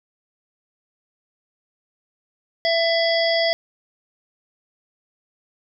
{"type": "harmonic tone with a mistuned harmonic", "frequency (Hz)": 667, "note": "E5", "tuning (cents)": 20, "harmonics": [1, 3, 5, 7, 8], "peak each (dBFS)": [-19, -24, -26, -27, -28], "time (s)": [2.65, 3.53], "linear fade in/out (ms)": 0, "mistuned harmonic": 8, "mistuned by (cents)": -68, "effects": []}